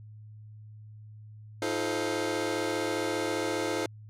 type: chord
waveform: sawtooth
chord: F dominant seventh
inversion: third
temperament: just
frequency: 314.3 / 349.2 / 436.5 / 523.8 Hz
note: Eb4 / F4 / A4 / C5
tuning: +18 / 0 / -14 / +2 cents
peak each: -30 dBFS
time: 1.62-3.86 s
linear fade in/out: 2 ms
effects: added 107 Hz sine -45 dBFS peak until 4.09 s + low-pass 10000 Hz 12 dB/octave